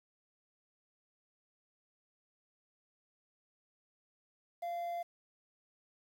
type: tone with quantisation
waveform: triangle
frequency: 691 Hz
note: F5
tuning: 19 cents flat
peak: -34 dBFS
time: 4.62-5.03 s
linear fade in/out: 10 ms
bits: 10
effects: none